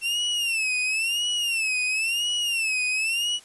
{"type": "tone with vibrato", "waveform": "40% pulse", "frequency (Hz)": 2700, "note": "E7", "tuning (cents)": 41, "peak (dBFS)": -22, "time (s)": [0.01, 3.4], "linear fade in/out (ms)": 50, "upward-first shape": "sine", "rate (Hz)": 0.97, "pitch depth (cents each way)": 140, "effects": ["white hiss -51 dBFS RMS until 3.44 s", "resampled to 24000 Hz"]}